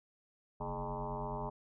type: tone with frequency modulation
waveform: sine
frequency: 515 Hz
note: C5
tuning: 28 cents flat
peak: -36 dBFS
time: 0.6-1.5 s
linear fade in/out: 10 ms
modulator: 94.5 Hz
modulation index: 5.4
effects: none